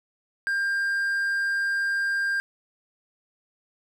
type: tone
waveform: triangle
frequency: 1597 Hz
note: G6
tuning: 32 cents sharp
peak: -21 dBFS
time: 0.47-2.4 s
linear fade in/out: 0 ms
effects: none